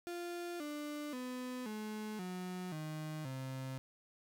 35% pulse tone with pitch steps, 348 / 296 / 251.8 / 214.2 / 182.23 / 155.02 / 131.87 Hz, F4 / D4 / B3 / A3 / F#3 / D#3 / C3, -6 / +14 / +34 / -46 / -26 / -6 / +14 cents, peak -39 dBFS, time 0.07-3.78 s, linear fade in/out 0 ms, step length 530 ms, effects none

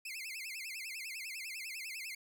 sawtooth tone with vibrato, 2349 Hz, D7, in tune, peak -38 dBFS, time 0.05-2.15 s, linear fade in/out 5 ms, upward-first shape sine, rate 10 Hz, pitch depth 230 cents each way, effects none

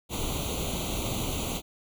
pink noise with comb filter, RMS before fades -31 dBFS, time 0.09-1.62 s, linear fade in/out 50 ms, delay 0.29 ms, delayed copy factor +1, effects none

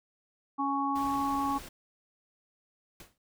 harmonic tone, 277.7 Hz, C#4, 3 cents sharp, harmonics 1 / 3 / 4, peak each -32 / -32 / -31 dBFS, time 0.58-1.59 s, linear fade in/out 20 ms
pink noise, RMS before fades -45 dBFS, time 0.95-1.69 s, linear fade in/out 10 ms
pink noise with exponential decay, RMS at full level -45 dBFS, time 3-3.18 s, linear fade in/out 2 ms, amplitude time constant 39 ms
effects none

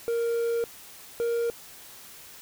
triangle tone pair in turn, 466.2 / 468.4 Hz, A#4 / A#4, 0 / +8 cents, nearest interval unison, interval 8 cents, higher second, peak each -22 dBFS, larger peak neither, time 0.08-0.64 / 1.2-1.5 s, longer first, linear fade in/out 0 ms, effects white hiss -47 dBFS RMS until 2.41 s

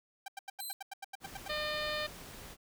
sawtooth tone bursts, 784 Hz, G5, in tune, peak -36 dBFS, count 12, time 0.26-1.481 s, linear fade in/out 5 ms, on 22 ms, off 87 ms
5% pulse tone, 4066 Hz, B7, 50 cents sharp, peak -33 dBFS, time 0.6-0.73 s, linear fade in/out 0 ms
pink noise, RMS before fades -49 dBFS, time 1.2-2.57 s, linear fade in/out 50 ms
harmonic tone, 605 Hz, D#5, 49 cents flat, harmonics 1 / 2 / 3 / 4 / 5 / 6 / 7 / 8, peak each -38 / -42 / -40 / -44 / -45 / -43 / -44 / -48 dBFS, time 1.49-2.07 s, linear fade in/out 10 ms
effects none

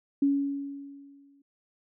sine tone with exponential decay, 280 Hz, C#4, 18 cents sharp, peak -19 dBFS, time 0.22-1.42 s, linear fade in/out 5 ms, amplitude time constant 260 ms, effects none

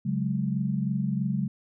sine chord, C# suspended fourth, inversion none, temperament just, 138.59 / 184.79 / 207.9 Hz, C#3 / F#3 / G#3, 0 / -2 / +2 cents, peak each -29 dBFS, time 0.05-1.48 s, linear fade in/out 10 ms, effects none

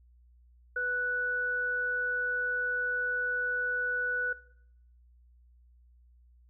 sine tone pair together, 493.9 / 1480 Hz, B4 / F#6, 0 / 0 cents, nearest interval octave + perfect fifth, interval 1900 cents, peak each -38 / -29 dBFS, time 0.76-4.33 s, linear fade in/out 5 ms, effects noise-tail reverb RT60 0.7 s tail -19 dB re dry + added 60 Hz sine -57 dBFS peak until 6.49 s

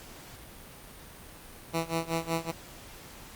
10% pulse tone with tremolo, 164.81 Hz, E3, in tune, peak -18 dBFS, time 1.73-2.52 s, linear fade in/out 20 ms, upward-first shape sine, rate 5.3 Hz, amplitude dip 90%, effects pink hiss -48 dBFS RMS until 3.35 s + Opus 48 kbps

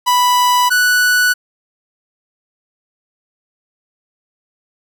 45% pulse tone pair in turn, 987.8 / 1480 Hz, B5 / F#6, 0 / 0 cents, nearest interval perfect fifth, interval 700 cents, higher second, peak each -10 dBFS, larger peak neither, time 0.06-0.7 / 0.7-1.34 s, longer neither, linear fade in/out 20 ms, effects none

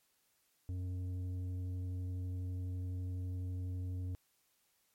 triangle tone with tanh clipping, 91.2 Hz, F#2, 24 cents flat, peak -38 dBFS, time 0.69-4.15 s, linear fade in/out 0 ms, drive 12 dB, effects white hiss -75 dBFS RMS until 4.94 s + MP3 64 kbps

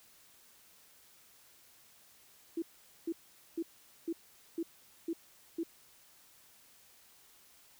sine tone bursts, 332 Hz, E4, 12 cents sharp, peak -32 dBFS, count 7, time 2.57-5.634 s, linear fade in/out 5 ms, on 52 ms, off 450 ms, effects white hiss -62 dBFS RMS until 7.79 s

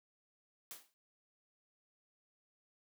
white noise with exponential decay, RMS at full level -45 dBFS, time 0.71-0.94 s, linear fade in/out 0 ms, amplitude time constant 48 ms, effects high-pass 200 Hz 12 dB/octave

